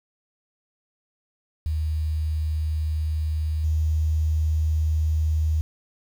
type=tone pair in turn; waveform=sine; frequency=77.78 / 78.16 Hz; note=D#2 / D#2; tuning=0 / +8 cents; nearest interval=unison; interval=8 cents; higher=second; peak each=-22 / -19 dBFS; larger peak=second; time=1.66-3.64 / 3.64-5.61 s; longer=first; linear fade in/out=0 ms; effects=8-bit